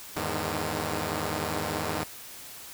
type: tone cluster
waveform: 5% pulse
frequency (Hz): 81.3 / 103.2 / 152.3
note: E2 / G#2 / D#3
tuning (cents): -23 / -10 / -37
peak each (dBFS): -22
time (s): 0.16-2.04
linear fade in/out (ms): 5
effects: white hiss -44 dBFS RMS until 2.73 s